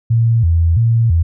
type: tone with vibrato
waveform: sine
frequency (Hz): 98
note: G2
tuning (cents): 0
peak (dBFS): -9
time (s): 0.1-1.23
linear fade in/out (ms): 10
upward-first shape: square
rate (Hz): 1.5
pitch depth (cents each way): 280
effects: none